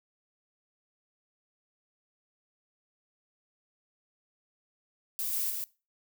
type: noise with echo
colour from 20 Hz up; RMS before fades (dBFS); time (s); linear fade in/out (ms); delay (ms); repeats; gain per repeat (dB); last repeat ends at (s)
violet; -33; 5.19-5.5; 0; 140; 1; -2; 5.64
effects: noise-tail reverb RT60 0.3 s tail -21 dB re dry